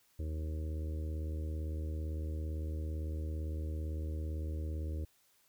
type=harmonic tone; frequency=77.78 Hz; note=D#2; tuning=in tune; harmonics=1 / 2 / 3 / 4 / 5 / 6 / 7; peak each=-35 / -51 / -54 / -48 / -53 / -54 / -55 dBFS; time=0.19-5.05 s; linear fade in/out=5 ms; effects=white hiss -70 dBFS RMS until 5.48 s

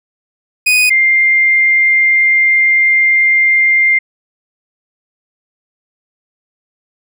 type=tone pair in turn; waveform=40% pulse / sine; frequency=2489 / 2103 Hz; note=D#7 / C7; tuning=0 / +8 cents; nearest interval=minor third; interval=292 cents; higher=first; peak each=-7 dBFS; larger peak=neither; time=0.66-0.9 / 0.9-3.99 s; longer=second; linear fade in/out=10 ms; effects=none

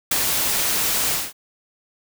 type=noise with ADSR envelope; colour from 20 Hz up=white; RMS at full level=-18 dBFS; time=0.11-1.33 s; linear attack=6 ms; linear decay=19 ms; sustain=-3 dB; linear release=210 ms; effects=none

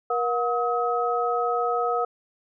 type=tone cluster; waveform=sine; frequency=476.5 / 722 / 1274 Hz; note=A#4 / F#5 / D#6; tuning=+38 / -43 / +41 cents; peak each=-26 dBFS; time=0.1-2.05 s; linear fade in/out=5 ms; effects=none

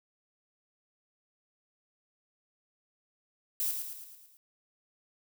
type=noise with echo; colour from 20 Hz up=violet; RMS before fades=-31 dBFS; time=3.6-3.71 s; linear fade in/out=0 ms; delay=110 ms; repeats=6; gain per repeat=-5 dB; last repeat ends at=4.37 s; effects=none

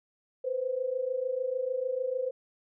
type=tone pair together; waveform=sine; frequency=493.9 / 520.6 Hz; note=B4 / C5; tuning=0 / -9 cents; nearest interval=minor second; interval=91 cents; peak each=-33 / -30 dBFS; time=0.44-2.31 s; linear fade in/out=10 ms; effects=none

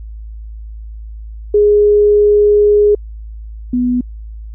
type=tone pair in turn; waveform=sine; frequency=415.1 / 247.4 Hz; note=G#4 / B3; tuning=-1 / +3 cents; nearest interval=major sixth; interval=896 cents; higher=first; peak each=-6 / -11 dBFS; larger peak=first; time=1.54-2.95 / 3.73-4.01 s; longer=first; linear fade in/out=5 ms; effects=added 54 Hz sine -26 dBFS peak until 4.54 s

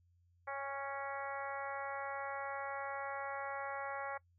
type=harmonic tone with a mistuned harmonic; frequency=277.2 Hz; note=C#4; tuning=in tune; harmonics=2 / 3 / 4 / 5 / 6 / 7 / 8; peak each=-45 / -44 / -46 / -47 / -50 / -50 / -53 dBFS; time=0.47-4.18 s; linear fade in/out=10 ms; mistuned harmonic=3; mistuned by=-16 cents; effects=noise-tail reverb RT60 0.1 s tail -22 dB re dry + added 87 Hz sine -68 dBFS peak until 4.38 s

